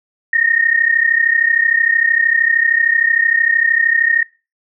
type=tone pair together; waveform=sine; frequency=1831.6 / 1864.7 Hz; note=A#6 / A#6; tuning=-31 / 0 cents; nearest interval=unison; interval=31 cents; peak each=-14 dBFS; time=0.33-4.23 s; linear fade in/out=5 ms; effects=noise-tail reverb RT60 0.3 s tail -20 dB re dry